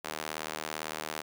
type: tone with high-pass filter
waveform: sawtooth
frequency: 77.78 Hz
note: D#2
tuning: in tune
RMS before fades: -38 dBFS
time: 0.04-1.22 s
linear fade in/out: 10 ms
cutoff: 580 Hz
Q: 0.55
effects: none